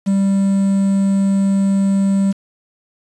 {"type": "tone with quantisation", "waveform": "triangle", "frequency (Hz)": 196, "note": "G3", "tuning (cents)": 0, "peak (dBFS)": -10, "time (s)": [0.06, 2.33], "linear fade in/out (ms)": 20, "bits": 6, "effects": ["resampled to 24000 Hz"]}